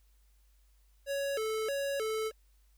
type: tone with vibrato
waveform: square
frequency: 493.9 Hz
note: B4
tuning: in tune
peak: -32 dBFS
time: 1.06-2.32 s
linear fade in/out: 50 ms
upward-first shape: square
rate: 1.6 Hz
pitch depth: 210 cents each way
effects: added 50 Hz sine -62 dBFS peak until 2.77 s + white hiss -74 dBFS RMS until 2.77 s